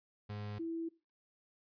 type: tone pair in turn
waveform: 35% pulse / sine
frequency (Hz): 104 / 330.2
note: G#2 / E4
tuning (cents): +3 / +3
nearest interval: octave + minor sixth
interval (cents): 2000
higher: second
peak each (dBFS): -39 / -36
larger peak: second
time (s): 0.29-0.59 / 0.59-0.89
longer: neither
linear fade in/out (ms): 10
effects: noise-tail reverb RT60 0.3 s tail -20 dB re dry + resampled to 11025 Hz